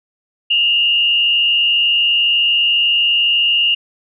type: tone with frequency modulation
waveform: sine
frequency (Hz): 2827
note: F7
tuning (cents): +20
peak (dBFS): -11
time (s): 0.5-3.75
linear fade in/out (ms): 10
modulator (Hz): 106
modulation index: 0.7
effects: none